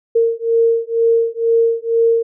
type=beating tone pair; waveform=sine; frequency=458.5 / 460.6 Hz; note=A#4 / A#4; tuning=-29 / -21 cents; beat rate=2.1 Hz; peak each=-15 dBFS; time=0.15-2.23 s; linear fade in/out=10 ms; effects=none